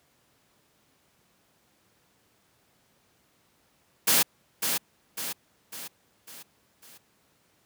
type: noise with echo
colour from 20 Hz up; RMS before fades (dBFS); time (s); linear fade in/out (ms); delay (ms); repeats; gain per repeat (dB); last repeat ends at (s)
white; -21; 4.07-4.23; 10; 550; 5; -6; 6.98
effects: pink hiss -66 dBFS RMS until 7.65 s + high-pass 100 Hz 12 dB/octave